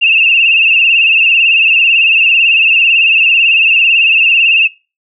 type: tone with vibrato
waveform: sine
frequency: 2688 Hz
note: E7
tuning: 33 cents sharp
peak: -5 dBFS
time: 0.01-4.68 s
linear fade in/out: 20 ms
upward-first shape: sine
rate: 18 Hz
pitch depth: 78 cents each way
effects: noise-tail reverb RT60 0.3 s tail -22 dB re dry